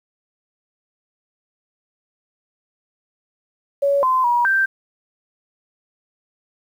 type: tone with pitch steps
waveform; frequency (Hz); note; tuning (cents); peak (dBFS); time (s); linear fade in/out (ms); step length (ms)
sine; 562 / 1031 / 960 / 1568; C#5 / C6 / B5 / G6; +24 / -26 / -49 / 0; -14; 3.82-4.66; 10; 210
effects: 8-bit